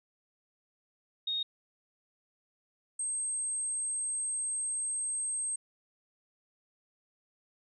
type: tone pair in turn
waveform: sine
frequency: 3722 / 8379 Hz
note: A#7 / C9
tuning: -3 / +1 cents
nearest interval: octave + major second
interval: 1404 cents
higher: second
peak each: -30 / -31 dBFS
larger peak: first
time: 1.27-1.43 / 2.99-5.56 s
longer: second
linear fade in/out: 5 ms
effects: none